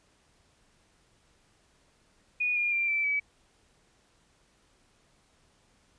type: tone with pitch steps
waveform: sine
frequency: 2462 / 2417 / 2373 / 2329 / 2287 Hz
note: D#7 / D7 / D7 / D7 / D7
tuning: -19 / +49 / +17 / -15 / -47 cents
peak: -25 dBFS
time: 2.4-3.2 s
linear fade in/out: 10 ms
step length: 160 ms
effects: pink hiss -66 dBFS RMS until 5.98 s + resampled to 22050 Hz